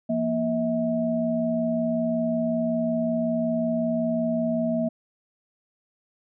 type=tone cluster; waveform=sine; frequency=170.1 / 235.5 / 643 Hz; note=F3 / A#3 / E5; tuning=-45 / +18 / -43 cents; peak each=-33 / -24 / -26 dBFS; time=0.09-4.89 s; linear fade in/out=10 ms; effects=none